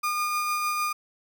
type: tone with tremolo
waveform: 35% pulse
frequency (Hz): 1215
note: D#6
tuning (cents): -42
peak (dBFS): -22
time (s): 0.03-0.93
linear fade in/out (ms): 10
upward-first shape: triangle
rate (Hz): 6.6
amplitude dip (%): 30
effects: none